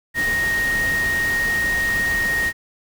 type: tone in noise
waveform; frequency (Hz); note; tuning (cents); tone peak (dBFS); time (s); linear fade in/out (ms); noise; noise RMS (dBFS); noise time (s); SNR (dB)
sine; 1864.7; A#6; 0; -18; 0.14-2.53; 50; pink; -29; 0.14-2.53; +8
effects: none